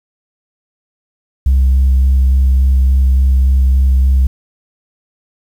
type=tone with vibrato; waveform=sine; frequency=65.9 Hz; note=C2; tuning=13 cents sharp; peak=-5 dBFS; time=1.46-4.27 s; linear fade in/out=5 ms; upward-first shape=square; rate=3.5 Hz; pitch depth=12 cents each way; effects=tanh soft clip ceiling -5 dBFS + 7-bit